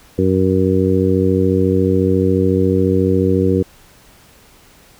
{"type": "harmonic tone", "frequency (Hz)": 94.1, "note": "F#2", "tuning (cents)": 30, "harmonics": [1, 2, 3, 4, 5], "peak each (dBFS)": [-18, -18, -18, -18, -18], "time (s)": [0.18, 3.63], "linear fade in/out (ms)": 10, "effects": ["pink hiss -47 dBFS RMS until 4.99 s"]}